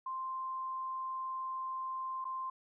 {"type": "tone with dropouts", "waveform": "sine", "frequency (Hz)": 1046.5, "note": "C6", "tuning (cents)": 0, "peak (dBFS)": -36, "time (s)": [0.06, 2.5], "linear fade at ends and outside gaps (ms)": 5, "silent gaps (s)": [2.244, 2.251], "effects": []}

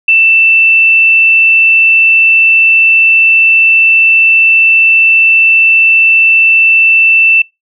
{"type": "tone", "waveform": "sine", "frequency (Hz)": 2665, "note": "E7", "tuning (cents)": 18, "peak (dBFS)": -3, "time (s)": [0.08, 7.42], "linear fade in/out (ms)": 5, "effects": ["noise-tail reverb RT60 0.2 s tail -26 dB re dry"]}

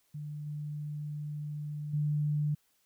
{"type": "tone with level steps", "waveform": "sine", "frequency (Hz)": 148.8, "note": "D3", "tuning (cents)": 23, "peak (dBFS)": [-37, -35, -27], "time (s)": [0.14, 2.55], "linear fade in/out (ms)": 10, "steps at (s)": [0.46, 1.93], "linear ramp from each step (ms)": 10, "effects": ["white hiss -72 dBFS RMS until 2.85 s"]}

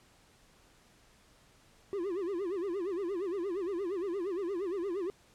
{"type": "tone with vibrato", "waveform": "triangle", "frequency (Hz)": 370.5, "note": "F#4", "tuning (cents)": 2, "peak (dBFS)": -30, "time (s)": [1.93, 5.1], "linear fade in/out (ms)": 0, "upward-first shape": "sine", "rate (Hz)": 8.6, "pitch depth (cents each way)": 180, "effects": ["pink hiss -63 dBFS RMS until 5.34 s", "low-pass 10000 Hz 12 dB/octave"]}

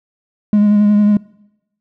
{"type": "tone with vibrato", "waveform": "triangle", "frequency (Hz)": 207.7, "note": "G#3", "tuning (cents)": 0, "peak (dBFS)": -5, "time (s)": [0.53, 1.17], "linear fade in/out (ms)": 2, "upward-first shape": "sine", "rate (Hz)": 11, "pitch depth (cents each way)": 21, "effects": ["noise-tail reverb RT60 0.9 s tail -24 dB re dry", "tanh soft clip ceiling -2 dBFS"]}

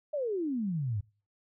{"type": "exponential sweep", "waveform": "sine", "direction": "down", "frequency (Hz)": [622.3, 95.3], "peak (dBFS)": -29, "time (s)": [0.13, 1.01], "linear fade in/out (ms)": 10, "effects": ["noise-tail reverb RT60 0.4 s tail -25 dB re dry"]}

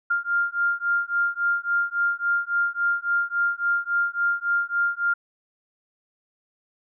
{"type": "beating tone pair", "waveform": "sine", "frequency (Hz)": [1398, 1401.6], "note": ["F6", "F6"], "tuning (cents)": [1, 6], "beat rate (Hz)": 3.6, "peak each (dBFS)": [-24, -24], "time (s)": [0.1, 5.14], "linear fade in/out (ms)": 10, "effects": []}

